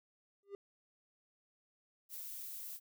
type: tone with exponential growth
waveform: triangle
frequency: 400 Hz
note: G4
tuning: 35 cents sharp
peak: -37 dBFS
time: 0.43-0.55 s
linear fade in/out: 1 ms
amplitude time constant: 24 ms
type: noise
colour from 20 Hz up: violet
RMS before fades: -46 dBFS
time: 2.09-2.8 s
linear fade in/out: 50 ms
effects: none